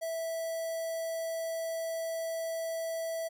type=tone with notch filter; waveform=square; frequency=656 Hz; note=E5; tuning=9 cents flat; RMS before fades=-35 dBFS; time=0.01-3.29 s; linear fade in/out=20 ms; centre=2700 Hz; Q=0.87; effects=none